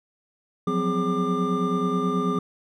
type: tone cluster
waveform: triangle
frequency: 176.6 / 185.9 / 255.8 / 414.4 / 1194 Hz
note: F3 / F#3 / C4 / G#4 / D6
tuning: +20 / +8 / -39 / -4 / +28 cents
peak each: -26 dBFS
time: 0.67-2.39 s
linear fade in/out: 5 ms
effects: none